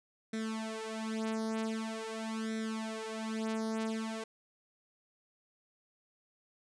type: tone with flanger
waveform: sawtooth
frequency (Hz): 221.3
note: A3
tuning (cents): +10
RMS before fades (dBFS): -37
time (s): 0.33-4.24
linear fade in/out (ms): 5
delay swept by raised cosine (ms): 0.52 to 4.72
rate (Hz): 0.45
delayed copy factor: +1
effects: resampled to 22050 Hz